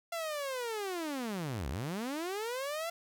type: linear two-way sweep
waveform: sawtooth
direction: down then up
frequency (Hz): 686 to 58.3 to 686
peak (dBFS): -31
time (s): 0.12-2.9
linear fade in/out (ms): 5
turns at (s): 1.69
effects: 12-bit